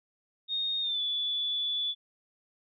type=tone with pitch glide; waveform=sine; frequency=3700 to 3452 Hz; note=A#7 to A7; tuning=-14 to -34 cents; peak=-28 dBFS; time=0.48-1.95 s; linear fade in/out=50 ms; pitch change=-120 cents; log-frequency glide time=0.81-1.01 s; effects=none